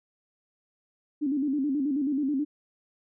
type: tone with vibrato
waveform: sine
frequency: 281.3 Hz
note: C#4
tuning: 26 cents sharp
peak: -24 dBFS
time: 1.21-2.45 s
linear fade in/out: 20 ms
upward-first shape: square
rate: 9.3 Hz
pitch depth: 96 cents each way
effects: none